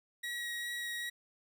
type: tone with vibrato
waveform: 30% pulse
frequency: 1907 Hz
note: A#6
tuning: 39 cents sharp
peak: -34 dBFS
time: 0.23-1.1 s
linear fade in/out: 10 ms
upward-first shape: sine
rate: 2.5 Hz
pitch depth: 9 cents each way
effects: none